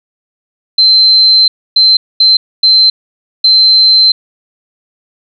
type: tone bursts at uneven times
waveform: sine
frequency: 4100 Hz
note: C8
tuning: 36 cents flat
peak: -3 dBFS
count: 5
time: 0.78-1.48 / 1.76-1.97 / 2.2-2.37 / 2.63-2.9 / 3.44-4.12 s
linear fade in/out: 5 ms
effects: none